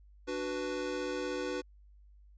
square chord, B minor, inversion first, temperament equal, 293.7 / 370 / 493.9 Hz, D4 / F#4 / B4, 0 / 0 / 0 cents, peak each -40 / -39 / -38 dBFS, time 0.27-1.62 s, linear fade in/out 20 ms, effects added 50 Hz sine -55 dBFS peak until 2.37 s + resampled to 16000 Hz

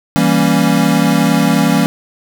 square chord, E diminished seventh, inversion none, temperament equal, 164.81 / 196 / 233.1 / 277.2 Hz, E3 / G3 / Bb3 / Db4, 0 / 0 / 0 / 0 cents, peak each -16 dBFS, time 0.16-1.86 s, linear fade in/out 0 ms, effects none

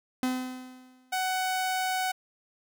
45% pulse tone with exponential decay, 255.1 Hz, C4, 44 cents flat, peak -24 dBFS, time 0.23-1.15 s, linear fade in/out 1 ms, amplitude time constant 200 ms
sawtooth tone, 747 Hz, F#5, 16 cents sharp, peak -23 dBFS, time 1.12-2.12 s, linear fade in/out 10 ms
effects none

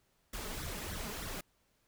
pink noise with flanger, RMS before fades -41 dBFS, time 0.33-1.41 s, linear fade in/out 5 ms, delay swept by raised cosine 0.52 to 4.92 ms, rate 3.3 Hz, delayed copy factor +0.85, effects pink hiss -74 dBFS RMS until 1.87 s

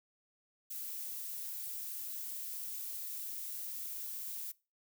violet noise, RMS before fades -42 dBFS, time 0.7-4.52 s, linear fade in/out 10 ms, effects noise-tail reverb RT60 0.3 s tail -22 dB re dry

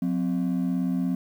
triangle ring-modulated tone, 220 Hz, A3, in tune, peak -17 dBFS, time 0.02-1.15 s, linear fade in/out 0 ms, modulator 38.5 Hz, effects tanh soft clip ceiling -16 dBFS + 9-bit

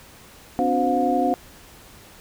sine tone cluster, 256.5 / 288 / 362.4 / 516 / 715 Hz, C4 / D4 / F#4 / C5 / F5, -34 / -34 / -36 / -24 / +41 cents, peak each -24 / -25 / -28 / -27 / -21 dBFS, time 0.59-1.34 s, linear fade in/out 0 ms, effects pink hiss -47 dBFS RMS until 2.2 s

